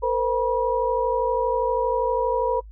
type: tone cluster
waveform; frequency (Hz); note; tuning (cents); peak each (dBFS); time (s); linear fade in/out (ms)
sine; 460.5 / 513 / 966; A#4 / C5 / B5; -21 / -34 / -39; -24; 0.02-2.61; 20
effects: noise-tail reverb RT60 0.1 s tail -25 dB re dry + added 52 Hz sine -39 dBFS peak until 2.71 s